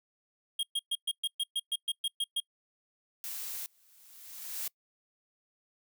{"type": "tone bursts", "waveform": "square", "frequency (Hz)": 3246, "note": "G#7", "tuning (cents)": -40, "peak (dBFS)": -29, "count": 12, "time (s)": [0.59, 2.402], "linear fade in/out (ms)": 5, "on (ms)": 41, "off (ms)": 120}
{"type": "noise", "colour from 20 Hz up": "blue", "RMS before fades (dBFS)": -39, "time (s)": [3.24, 3.66], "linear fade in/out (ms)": 0}
{"type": "noise with exponential growth", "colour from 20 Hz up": "blue", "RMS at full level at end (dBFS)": -34, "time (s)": [3.57, 4.68], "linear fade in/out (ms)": 5, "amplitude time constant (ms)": 240}
{"effects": ["noise-tail reverb RT60 0.1 s tail -25 dB re dry"]}